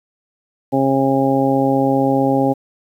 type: harmonic tone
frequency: 135.4 Hz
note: C#3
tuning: 40 cents flat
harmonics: 1 / 2 / 3 / 4 / 5 / 6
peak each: -23 / -16 / -22 / -19 / -27 / -20 dBFS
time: 0.72-2.54 s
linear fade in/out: 20 ms
effects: 8-bit